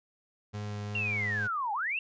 35% pulse tone with vibrato, 103.83 Hz, G#2, in tune, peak -33 dBFS, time 0.53-1.48 s, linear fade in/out 20 ms, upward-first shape triangle, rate 2.6 Hz, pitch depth 10 cents each way
sine linear two-way sweep, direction down then up, 2786 to 790 to 2786 Hz, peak -29 dBFS, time 0.95-1.99 s, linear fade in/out 2 ms, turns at 1.73 s
effects resampled to 16000 Hz

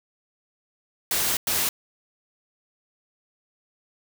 white noise bursts at uneven times, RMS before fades -24 dBFS, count 2, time 1.11-1.37 / 1.47-1.69 s, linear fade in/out 2 ms, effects none

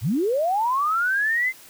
sine linear sweep, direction up, 82.41 to 2093 Hz, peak -19 dBFS, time 0.01-1.53 s, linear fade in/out 50 ms, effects white hiss -47 dBFS RMS until 1.69 s

